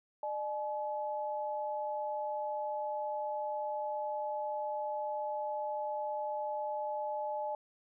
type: tone pair together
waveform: sine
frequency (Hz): 603 / 852.8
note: D5 / G#5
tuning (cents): +46 / +46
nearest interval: tritone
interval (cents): 600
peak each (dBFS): -37 / -36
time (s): 0.23-7.55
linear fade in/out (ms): 2
effects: none